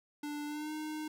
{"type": "tone with pitch glide", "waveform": "square", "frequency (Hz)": [294.5, 307.5], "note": ["D4", "D#4"], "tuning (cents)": [5, -20], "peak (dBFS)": -38, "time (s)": [0.23, 1.08], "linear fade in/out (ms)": 5, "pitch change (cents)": 75, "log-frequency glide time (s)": [0.46, 0.72], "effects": []}